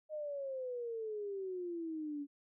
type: exponential sweep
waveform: sine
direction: down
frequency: 622.3 to 281.9 Hz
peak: -38 dBFS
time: 0.09-2.27 s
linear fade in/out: 50 ms
effects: none